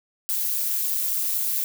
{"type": "noise with amplitude modulation", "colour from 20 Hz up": "violet", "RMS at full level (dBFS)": -21, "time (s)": [0.29, 1.64], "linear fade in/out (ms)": 0, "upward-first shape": "sine", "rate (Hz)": 205, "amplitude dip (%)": 90, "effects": []}